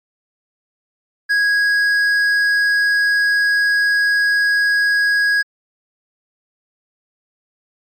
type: tone with hard clipping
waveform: sine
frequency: 1654 Hz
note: G#6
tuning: 8 cents flat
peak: -14 dBFS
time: 1.29-5.43 s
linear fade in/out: 20 ms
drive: 6 dB
effects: MP3 96 kbps